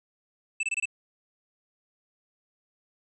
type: tone bursts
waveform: square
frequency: 2637 Hz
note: E7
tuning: in tune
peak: -26 dBFS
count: 5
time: 0.6-0.856 s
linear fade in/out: 5 ms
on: 32 ms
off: 24 ms
effects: resampled to 24000 Hz